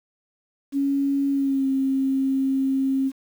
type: tone with pitch glide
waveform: sine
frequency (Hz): 278.1 to 268.2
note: C#4 to C4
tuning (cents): +6 to +43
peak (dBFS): -19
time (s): 0.72-3.12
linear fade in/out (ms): 50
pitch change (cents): -63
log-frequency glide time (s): 1.31-1.67
effects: 8-bit